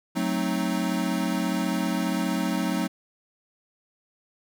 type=chord; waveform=square; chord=F# diminished seventh; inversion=none; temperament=equal; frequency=185 / 220 / 261.6 / 311.1 Hz; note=F#3 / A3 / C4 / Eb4; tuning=0 / 0 / 0 / 0 cents; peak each=-29 / -31 / -31 / -31 dBFS; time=0.15-2.88 s; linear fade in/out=20 ms; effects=none